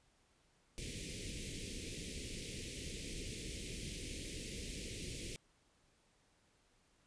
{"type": "band-stop noise", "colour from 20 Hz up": "pink", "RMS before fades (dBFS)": -45, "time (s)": [0.78, 5.36], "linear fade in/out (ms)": 0, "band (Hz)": [500, 2100], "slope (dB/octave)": 48, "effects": ["pink hiss -73 dBFS RMS until 7.06 s", "resampled to 22050 Hz"]}